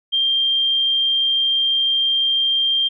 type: tone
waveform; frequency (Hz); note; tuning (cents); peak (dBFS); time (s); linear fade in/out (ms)
sine; 3183; G7; +26; -15; 0.12-2.89; 20
effects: none